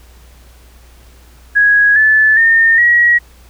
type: tone with pitch steps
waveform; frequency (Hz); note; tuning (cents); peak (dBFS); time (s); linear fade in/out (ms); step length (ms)
sine; 1661.2 / 1739.8 / 1822 / 1908.2; G#6 / A6 / A#6 / A#6; 0 / -20 / -40 / +40; -6; 1.55-3.19; 20; 410
effects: added 60 Hz sine -40 dBFS peak until 3.49 s + pink hiss -47 dBFS RMS until 3.49 s